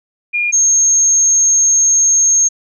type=tone pair in turn; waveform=sine; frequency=2420 / 6461 Hz; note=D#7 / G#8; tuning=-49 / -49 cents; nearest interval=octave + perfect fourth; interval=1700 cents; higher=second; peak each=-13 / -8 dBFS; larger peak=second; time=0.33-0.52 / 0.52-2.49 s; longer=second; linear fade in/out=20 ms; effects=none